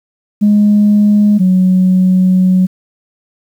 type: tone pair in turn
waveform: sine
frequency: 207.7 / 185.04 Hz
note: G#3 / F#3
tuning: 0 / 0 cents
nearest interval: major second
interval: 200 cents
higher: first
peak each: -4 / -5 dBFS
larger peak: first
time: 0.41-1.39 / 1.39-2.67 s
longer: second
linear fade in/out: 20 ms
effects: tanh soft clip ceiling -2 dBFS + 7-bit